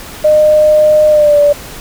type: tone with pitch glide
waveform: sine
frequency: 610 to 582.1 Hz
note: D#5 to D5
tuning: -34 to -15 cents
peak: -4 dBFS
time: 0.24-1.53 s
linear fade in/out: 10 ms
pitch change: -81 cents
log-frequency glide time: 1.09-1.39 s
effects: pink hiss -29 dBFS RMS until 1.8 s